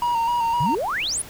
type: tone with vibrato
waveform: triangle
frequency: 940 Hz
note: A#5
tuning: 14 cents sharp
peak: -17 dBFS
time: 0.02-0.75 s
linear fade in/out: 2 ms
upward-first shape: square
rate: 3.9 Hz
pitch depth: 35 cents each way
type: exponential sweep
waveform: sine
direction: up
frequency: 123.47 to 11200 Hz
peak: -22 dBFS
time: 0.6-1.22 s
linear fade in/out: 5 ms
effects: pink hiss -41 dBFS RMS until 1.29 s